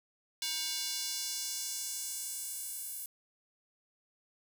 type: tone with high-pass filter sweep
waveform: square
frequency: 316.5 Hz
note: D#4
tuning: 30 cents sharp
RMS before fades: -38 dBFS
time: 0.42-3.06 s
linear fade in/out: 2 ms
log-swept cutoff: 3700 to 11000 Hz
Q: 1.4
effects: none